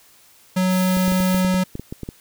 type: tone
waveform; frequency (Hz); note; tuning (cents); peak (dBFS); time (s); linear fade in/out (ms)
square; 185; F#3; 0; -17; 0.56-1.64; 10
type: noise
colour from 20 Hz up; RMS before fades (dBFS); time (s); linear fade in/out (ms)
blue; -32; 0.68-1.45; 50
type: clicks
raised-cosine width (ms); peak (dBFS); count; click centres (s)
3; -16; 12; 0.97 / 1.08 / 1.121 / 1.203 / 1.346 / 1.448 / 1.543 / 1.754 / 1.796 / 1.925 / 2.033 / 2.089
effects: white hiss -52 dBFS RMS until 2.2 s